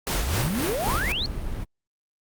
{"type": "noise with tremolo", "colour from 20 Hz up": "pink", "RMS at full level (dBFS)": -26, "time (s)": [0.07, 1.12], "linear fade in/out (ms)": 0, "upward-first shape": "sine", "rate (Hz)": 3.9, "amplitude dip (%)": 50}
{"type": "exponential sweep", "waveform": "sine", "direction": "up", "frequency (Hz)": [36.71, 4500], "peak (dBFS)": -25, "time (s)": [0.13, 1.26], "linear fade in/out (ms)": 0}
{"type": "noise", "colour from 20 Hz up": "brown", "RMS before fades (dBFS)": -30, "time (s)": [0.84, 1.65], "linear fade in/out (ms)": 20}
{"effects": ["Opus 48 kbps"]}